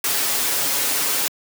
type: noise with comb filter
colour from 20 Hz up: white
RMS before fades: -21 dBFS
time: 0.04-1.28 s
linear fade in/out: 2 ms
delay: 7.2 ms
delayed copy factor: +0.9
effects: high-pass 200 Hz 12 dB/octave